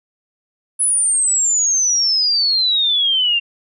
sine exponential sweep, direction down, 10300 to 2751 Hz, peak -13 dBFS, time 0.79-3.4 s, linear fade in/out 20 ms, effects none

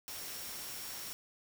sine tone in noise, 5550 Hz, F8, 12 cents flat, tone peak -50 dBFS, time 0.08-1.13 s, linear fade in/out 0 ms, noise white, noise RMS -44 dBFS, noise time 0.08-1.13 s, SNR -9 dB, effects none

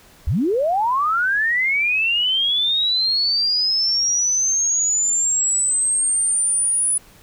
sine linear sweep, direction up, 51 to 9956 Hz, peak -16 dBFS, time 0.27-6.98 s, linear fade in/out 5 ms, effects pink hiss -49 dBFS RMS until 7.22 s

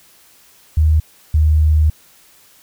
sine tone pair in turn, 77.78 / 77.11 Hz, D#2 / D#2, 0 / -15 cents, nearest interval unison, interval 15 cents, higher first, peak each -9 dBFS, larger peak neither, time 0.77-1 / 1.34-1.9 s, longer second, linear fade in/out 5 ms, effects white hiss -49 dBFS RMS until 2.62 s

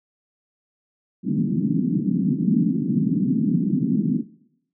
white band-pass noise, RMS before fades -21 dBFS, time 1.23-4.24 s, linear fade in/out 50 ms, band 150 to 280 Hz, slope 48 dB/octave, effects noise-tail reverb RT60 0.8 s tail -20 dB re dry

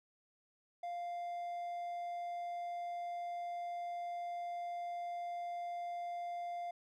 triangle tone, 698 Hz, F5, 1 cent flat, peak -37 dBFS, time 0.83-6.71 s, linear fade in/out 5 ms, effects none

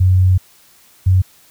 sine tone pair in turn, 92.5 / 93.09 Hz, F#2 / F#2, 0 / +11 cents, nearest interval unison, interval 11 cents, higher second, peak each -8 dBFS, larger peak neither, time 0-0.38 / 1.06-1.22 s, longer first, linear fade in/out 10 ms, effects white hiss -49 dBFS RMS until 1.5 s

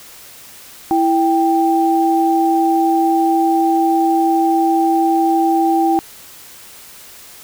sine tone pair together, 330.5 / 786 Hz, E4 / G5, +5 / +4 cents, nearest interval octave + minor third, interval 1499 cents, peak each -14 dBFS, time 0.91-5.99 s, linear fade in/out 0 ms, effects white hiss -39 dBFS RMS until 7.43 s

